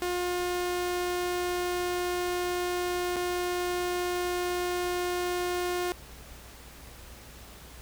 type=tone with dropouts; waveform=sawtooth; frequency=356.4 Hz; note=F4; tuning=35 cents sharp; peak=-24 dBFS; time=0.02-5.92 s; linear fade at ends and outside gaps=0 ms; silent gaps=3.161-3.166 s; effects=added 60 Hz sine -49 dBFS peak until 7.81 s + pink hiss -49 dBFS RMS until 7.81 s